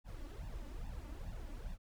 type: noise with flanger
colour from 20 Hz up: brown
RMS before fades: -45 dBFS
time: 0.04-1.78 s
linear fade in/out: 50 ms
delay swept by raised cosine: 1.1 to 3.5 ms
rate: 2.4 Hz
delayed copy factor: +0.85
effects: none